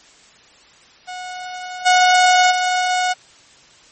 sawtooth tone with level steps, 731 Hz, F#5, 21 cents flat, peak -24 / -6 / -12 dBFS, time 1.07-3.14 s, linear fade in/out 20 ms, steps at 1.85 / 2.5 s, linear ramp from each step 20 ms, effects white hiss -48 dBFS RMS until 3.91 s + MP3 32 kbps

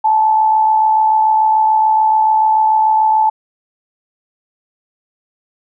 sine tone with amplitude modulation, 871 Hz, A5, 18 cents flat, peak -7 dBFS, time 0.04-3.3 s, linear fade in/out 10 ms, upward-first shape sine, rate 66.9 Hz, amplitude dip 40%, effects none

